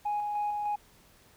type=tone with tremolo; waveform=sine; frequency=830.6 Hz; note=G#5; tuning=in tune; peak=-26 dBFS; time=0.05-0.76 s; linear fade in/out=10 ms; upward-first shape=square; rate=3.3 Hz; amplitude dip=30%; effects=tanh soft clip ceiling -25 dBFS + pink hiss -60 dBFS RMS until 1.36 s